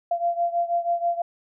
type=beating tone pair; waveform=sine; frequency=687 / 693.2 Hz; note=F5 / F5; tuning=-29 / -13 cents; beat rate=6.2 Hz; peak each=-23 / -26 dBFS; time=0.11-1.22 s; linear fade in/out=5 ms; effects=none